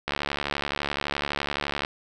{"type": "click train", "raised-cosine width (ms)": 0.3, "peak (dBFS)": -10, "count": 128, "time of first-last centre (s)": [0.08, 1.849], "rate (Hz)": 71.8, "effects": []}